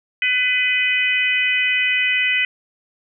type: harmonic tone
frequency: 501 Hz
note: B4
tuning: 25 cents sharp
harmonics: 3 / 4 / 5 / 6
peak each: -28 / -19 / -19 / -25 dBFS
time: 0.22-2.45 s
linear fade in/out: 2 ms
effects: none